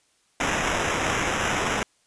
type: noise with sample-and-hold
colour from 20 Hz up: white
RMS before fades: -25 dBFS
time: 0.4-1.83 s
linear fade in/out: 2 ms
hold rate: 4410 Hz
effects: white hiss -65 dBFS RMS until 2.06 s + resampled to 22050 Hz